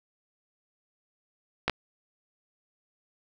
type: clicks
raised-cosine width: 0.3 ms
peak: -9 dBFS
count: 2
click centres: 1.68 / 1.697 s
effects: none